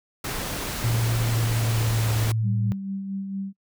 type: noise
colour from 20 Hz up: pink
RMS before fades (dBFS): -30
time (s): 0.24-2.32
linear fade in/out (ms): 5
type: tone with pitch glide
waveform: sine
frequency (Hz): 115.4 to 111.15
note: A#2 to A2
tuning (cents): -17 to +18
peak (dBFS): -21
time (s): 0.84-2.72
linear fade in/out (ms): 0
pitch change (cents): -65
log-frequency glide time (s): 1.17-2.1
type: tone with tremolo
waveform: sine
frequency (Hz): 195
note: G3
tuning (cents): -9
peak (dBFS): -26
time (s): 2.42-3.53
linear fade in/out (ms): 50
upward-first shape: sine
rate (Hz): 4.4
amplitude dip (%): 40
effects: noise-tail reverb RT60 0.1 s tail -26 dB re dry